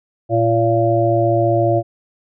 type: harmonic tone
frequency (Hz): 114.4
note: A#2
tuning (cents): -32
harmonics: 1 / 3 / 5 / 6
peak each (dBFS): -18 / -18 / -18 / -18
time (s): 0.29-1.83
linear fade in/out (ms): 50
effects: none